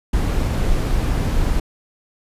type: noise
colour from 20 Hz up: brown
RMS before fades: -18 dBFS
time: 0.13-1.6 s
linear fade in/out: 5 ms
effects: resampled to 32000 Hz